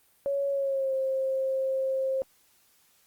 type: tone with pitch glide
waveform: sine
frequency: 558 to 531 Hz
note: C#5 to C5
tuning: +11 to +25 cents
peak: -25 dBFS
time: 0.26-2.22 s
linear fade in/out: 0 ms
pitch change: -86 cents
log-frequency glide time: 0.5-0.93 s
effects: white hiss -64 dBFS RMS until 3.06 s + Opus 32 kbps